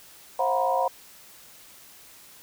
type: tone cluster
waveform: sine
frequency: 531 / 673 / 730 / 953 / 1015 Hz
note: C5 / E5 / F#5 / A#5 / B5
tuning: +25 / +36 / -24 / +38 / +47 cents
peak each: -27 / -31 / -26 / -26 / -33 dBFS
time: 0.39-0.88 s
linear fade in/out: 5 ms
effects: white hiss -50 dBFS RMS until 2.42 s